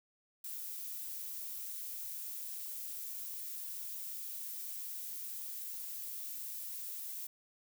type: noise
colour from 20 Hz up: violet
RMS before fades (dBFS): -43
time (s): 0.44-7.27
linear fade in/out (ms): 5
effects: none